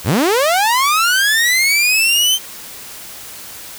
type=linear sweep; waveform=sawtooth; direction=up; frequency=59.1 to 3136 Hz; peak=-8 dBFS; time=0.04-2.39 s; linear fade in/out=50 ms; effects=white hiss -33 dBFS RMS until 3.78 s